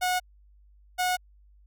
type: tone pair in turn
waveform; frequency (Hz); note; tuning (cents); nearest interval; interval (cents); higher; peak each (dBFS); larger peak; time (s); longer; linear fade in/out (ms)
sawtooth; 729 / 729; F#5 / F#5; -26 / -26; unison; 0; neither; -20; neither; 0.01-0.2 / 0.98-1.17; neither; 20
effects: added 50 Hz sine -54 dBFS peak until 1.66 s

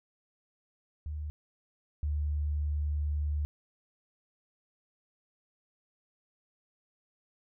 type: tone pair in turn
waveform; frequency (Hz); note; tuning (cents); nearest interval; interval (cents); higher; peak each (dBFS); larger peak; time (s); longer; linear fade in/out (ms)
sine; 75.5 / 74.16; D2 / D2; +48 / +17; unison; 31; first; -34 / -28; second; 1.06-1.3 / 2.03-3.45; second; 0
effects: none

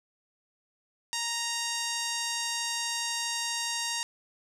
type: tone with low-pass filter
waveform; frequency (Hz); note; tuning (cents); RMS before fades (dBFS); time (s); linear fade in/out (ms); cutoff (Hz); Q
5% pulse; 932.3; A#5; 0; -32; 1.13-4.03; 0; 7200; 1.1
effects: none

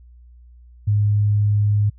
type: tone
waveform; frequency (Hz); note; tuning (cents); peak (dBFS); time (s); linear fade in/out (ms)
sine; 103.83; G#2; 0; -14; 0.87-1.9; 10
effects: added 60 Hz sine -43 dBFS peak until 1.98 s

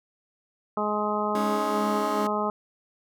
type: harmonic tone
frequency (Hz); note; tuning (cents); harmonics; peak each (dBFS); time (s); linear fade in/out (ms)
210; G#3; +19; 1 / 2 / 3 / 4 / 5 / 6; -31 / -31 / -31 / -31 / -31 / -31; 0.77-2.5; 2
type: chord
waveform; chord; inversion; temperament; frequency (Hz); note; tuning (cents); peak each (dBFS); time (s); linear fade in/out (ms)
sawtooth; Ab suspended fourth; none; just; 207.7 / 276.9 / 311.5; Ab3 / Db4 / Eb4; 0 / -2 / +2; -30 / -29 / -31; 1.35-2.27; 2
effects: none

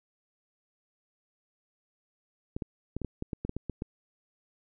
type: clicks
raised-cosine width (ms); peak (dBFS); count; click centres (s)
3; -20; 12; 2.565 / 2.622 / 2.966 / 3.017 / 3.047 / 3.224 / 3.332 / 3.45 / 3.494 / 3.566 / 3.697 / 3.821
effects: none

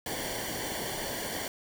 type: noise with comb filter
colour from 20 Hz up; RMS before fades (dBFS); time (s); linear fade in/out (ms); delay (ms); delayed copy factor
pink; -35; 0.06-1.48; 2; 0.78; -0.75
effects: none

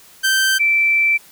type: tone pair in turn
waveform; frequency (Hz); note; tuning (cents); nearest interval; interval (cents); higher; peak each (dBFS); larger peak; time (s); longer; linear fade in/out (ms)
sawtooth / sine; 1557 / 2333; G6 / D7; -12 / -12; perfect fifth; 700; second; -10 / -12; first; 0.23-0.59 / 0.59-1.18; second; 20
effects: white hiss -46 dBFS RMS until 1.31 s

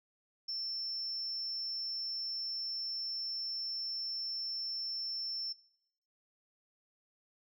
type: tone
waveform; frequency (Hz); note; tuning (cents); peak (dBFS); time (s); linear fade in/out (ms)
sine; 5370; E8; +31; -34; 0.48-5.53; 10
effects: noise-tail reverb RT60 0.8 s tail -24 dB re dry + tanh soft clip ceiling -31 dBFS

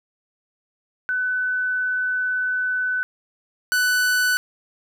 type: tone pair in turn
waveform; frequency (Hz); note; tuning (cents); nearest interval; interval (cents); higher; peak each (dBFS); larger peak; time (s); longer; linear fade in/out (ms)
sine / 45% pulse; 1503 / 1491.8; F#6 / F#6; +27 / +14; unison; 13; first; -20 / -17; second; 1.09-3.03 / 3.72-4.37; first; 0
effects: none

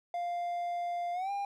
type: tone with pitch glide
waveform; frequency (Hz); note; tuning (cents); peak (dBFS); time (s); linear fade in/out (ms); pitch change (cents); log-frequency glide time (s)
triangle; 698.5 to 802.4; F5 to G5; 0 to +40; -30; 0.14-1.45; 2; +240; 1.13-1.31
effects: none

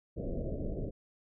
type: low-pass noise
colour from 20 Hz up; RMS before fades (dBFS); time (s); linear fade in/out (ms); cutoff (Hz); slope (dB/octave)
pink; -36; 0.16-0.91; 20; 650; 96
effects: none

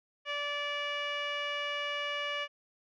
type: tone with low-pass filter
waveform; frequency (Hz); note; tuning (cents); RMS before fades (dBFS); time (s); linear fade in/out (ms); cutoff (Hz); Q
15% pulse; 580; D5; -22; -35; 0.25-2.48; 50; 3100; 4.2
effects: none

